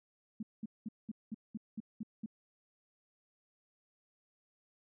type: tone bursts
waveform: sine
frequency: 218 Hz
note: A3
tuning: 16 cents flat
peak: -37 dBFS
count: 9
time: 0.4-2.261 s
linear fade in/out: 5 ms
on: 29 ms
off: 200 ms
effects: none